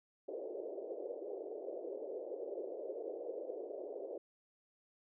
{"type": "band-pass noise", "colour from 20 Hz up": "white", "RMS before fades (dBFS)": -44, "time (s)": [0.28, 4.18], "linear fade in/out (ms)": 5, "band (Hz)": [360, 570], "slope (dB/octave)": 48, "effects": []}